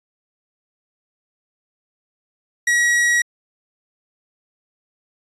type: tone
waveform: 45% pulse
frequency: 1913 Hz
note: A#6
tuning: 44 cents sharp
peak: -14 dBFS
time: 2.67-3.22 s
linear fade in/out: 5 ms
effects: resampled to 24000 Hz